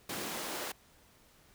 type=noise with high-pass filter sweep; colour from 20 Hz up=pink; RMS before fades=-39 dBFS; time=0.09-0.72 s; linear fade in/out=5 ms; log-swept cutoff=200 to 440 Hz; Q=0.92; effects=pink hiss -63 dBFS RMS until 1.54 s